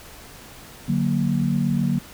sine chord, D augmented, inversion none, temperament equal, 146.83 / 185 / 233.1 Hz, D3 / F#3 / A#3, 0 / 0 / 0 cents, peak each -23 dBFS, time 0.88-1.99 s, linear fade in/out 10 ms, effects pink hiss -43 dBFS RMS until 2.13 s

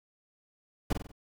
brown noise with echo, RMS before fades -28 dBFS, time 0.9-0.93 s, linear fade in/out 5 ms, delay 47 ms, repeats 4, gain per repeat -6 dB, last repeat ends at 1.118 s, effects none

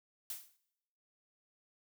blue noise with exponential decay, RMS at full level -38 dBFS, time 0.3-0.57 s, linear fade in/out 2 ms, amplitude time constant 57 ms, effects noise-tail reverb RT60 0.9 s tail -22 dB re dry

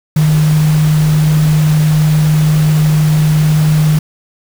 sine tone in noise, 153.8 Hz, D#3, 20 cents flat, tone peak -7 dBFS, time 0.16-3.99 s, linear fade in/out 5 ms, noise pink, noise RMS -24 dBFS, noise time 0.16-3.99 s, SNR +14 dB, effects none

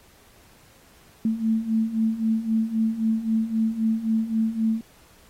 sine beating tone pair, 220 / 223.8 Hz, A3 / A3, 0 / +30 cents, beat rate 3.8 Hz, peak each -26 / -22 dBFS, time 1.25-4.81 s, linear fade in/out 2 ms, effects pink hiss -55 dBFS RMS until 5.29 s + AAC 48 kbps

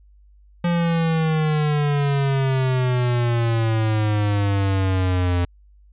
square exponential sweep, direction down, 174 to 87.31 Hz, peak -18 dBFS, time 0.64-5.45 s, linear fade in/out 5 ms, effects added 50 Hz sine -48 dBFS peak until 5.92 s + resampled to 8000 Hz

